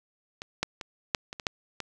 clicks, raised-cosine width 0.2 ms, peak -20 / -9 / -19 / -6 / -21 / -20 / -9 / -17 dBFS, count 8, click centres 0.419 / 0.63 / 0.812 / 1.148 / 1.329 / 1.398 / 1.468 / 1.803 s, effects none

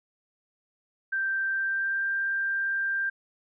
sine tone with pitch glide, 1568 to 1584.4 Hz, G6 to G6, 0 to +18 cents, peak -25 dBFS, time 1.12-3.1 s, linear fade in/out 10 ms, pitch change +18 cents, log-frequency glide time 1.49-2.07 s, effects none

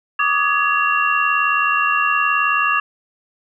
sine tone cluster, 1153 / 1232 / 1680 / 2747 Hz, D6 / D#6 / G#6 / F7, -32 / -17 / +19 / -29 cents, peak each -20 dBFS, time 0.19-2.8 s, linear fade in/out 5 ms, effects none

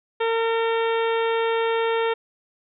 harmonic tone, 455.6 Hz, A#4, 40 cents flat, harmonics 1 / 2 / 3 / 4 / 5 / 6 / 7 / 8, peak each -21 / -27 / -31 / -33 / -35 / -37 / -38 / -39 dBFS, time 0.2-2.14 s, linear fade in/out 10 ms, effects none

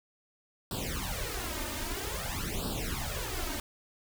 pink noise with flanger, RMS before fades -35 dBFS, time 0.71-3.6 s, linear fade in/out 2 ms, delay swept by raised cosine 0.23 to 3.33 ms, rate 0.51 Hz, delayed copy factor +0.95, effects none

